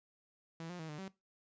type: tone with pitch steps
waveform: sawtooth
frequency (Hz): 164.4 / 177.8 / 159.8 / 150.3 / 191.6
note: E3 / F3 / D#3 / D3 / G3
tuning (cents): -4 / +31 / +47 / +40 / -39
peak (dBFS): -39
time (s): 0.6-1.08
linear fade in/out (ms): 2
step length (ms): 96
effects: noise-tail reverb RT60 0.2 s tail -18 dB re dry + resampled to 16000 Hz